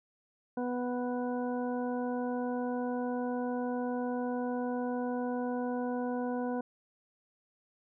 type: harmonic tone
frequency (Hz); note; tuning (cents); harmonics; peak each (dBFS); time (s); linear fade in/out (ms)
246.9; B3; 0; 1 / 2 / 3 / 4 / 6; -33 / -36 / -40 / -44 / -48; 0.57-6.61; 5
effects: none